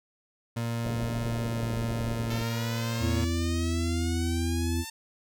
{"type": "tone with pitch glide", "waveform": "30% pulse", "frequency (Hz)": [116.54, 115.2], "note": ["A#2", "A#2"], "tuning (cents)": [0, -20], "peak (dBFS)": -26, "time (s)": [0.56, 3.25], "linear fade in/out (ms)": 10, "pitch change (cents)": -20, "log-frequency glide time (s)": [1.23, 1.7]}
{"type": "low-pass noise", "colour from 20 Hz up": "pink", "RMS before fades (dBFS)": -37, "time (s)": [0.84, 2.43], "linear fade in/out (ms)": 10, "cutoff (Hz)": 720, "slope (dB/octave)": 96}
{"type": "exponential sweep", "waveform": "5% pulse", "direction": "up", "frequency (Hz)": [442.1, 902], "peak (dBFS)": -25, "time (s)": [2.3, 4.9], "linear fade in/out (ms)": 5}
{"type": "harmonic tone", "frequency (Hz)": 84, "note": "E2", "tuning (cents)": 33, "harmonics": [1, 3, 4], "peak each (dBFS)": [-27, -32, -33], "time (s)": [2.99, 4.85], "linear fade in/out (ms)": 50}
{"effects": []}